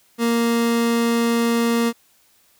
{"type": "tone", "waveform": "30% pulse", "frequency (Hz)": 233.1, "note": "A#3", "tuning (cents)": 0, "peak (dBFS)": -14, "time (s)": [0.18, 1.93], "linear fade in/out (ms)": 50, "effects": ["white hiss -58 dBFS RMS until 2.59 s"]}